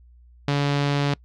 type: tone with low-pass filter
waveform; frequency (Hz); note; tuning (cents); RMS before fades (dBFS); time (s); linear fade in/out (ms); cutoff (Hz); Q
sawtooth; 142.8; D3; -48; -22; 0.48-1.14; 2; 4200; 1.5
effects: noise-tail reverb RT60 0.1 s tail -24 dB re dry + added 60 Hz sine -48 dBFS peak until 1.24 s